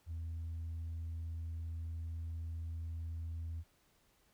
sine tone, 82.2 Hz, E2, 4 cents flat, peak -37 dBFS, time 0.06-3.64 s, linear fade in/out 50 ms, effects tanh soft clip ceiling -37 dBFS + pink hiss -72 dBFS RMS until 4.33 s

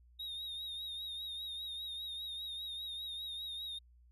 triangle tone with vibrato, 3739 Hz, A#7, 4 cents sharp, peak -39 dBFS, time 0.19-3.79 s, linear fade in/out 10 ms, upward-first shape triangle, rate 5 Hz, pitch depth 62 cents each way, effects added 60 Hz sine -60 dBFS peak until 4.11 s

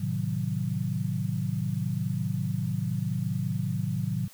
sine chord, A diminished seventh, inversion none, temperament equal, 110 / 130.81 / 155.56 / 185 Hz, A2 / C3 / Eb3 / Gb3, 0 / 0 / 0 / 0 cents, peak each -32 dBFS, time 0-4.28 s, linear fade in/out 10 ms, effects white hiss -53 dBFS RMS until 4.33 s

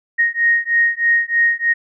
sine beating tone pair, 1864.7 / 1867.9 Hz, A#6 / A#6, 0 / +3 cents, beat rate 3.2 Hz, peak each -16 dBFS, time 0.18-1.74 s, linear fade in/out 20 ms, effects none

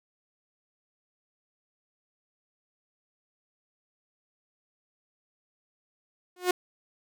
sawtooth tone with exponential growth, 361.1 Hz, F#4, 42 cents flat, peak -15 dBFS, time 6.36-6.51 s, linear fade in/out 5 ms, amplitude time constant 31 ms, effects none

